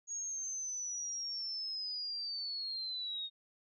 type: linear sweep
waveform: sine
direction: down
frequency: 6645 to 3700 Hz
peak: -37 dBFS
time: 0.07-3.3 s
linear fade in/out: 50 ms
effects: none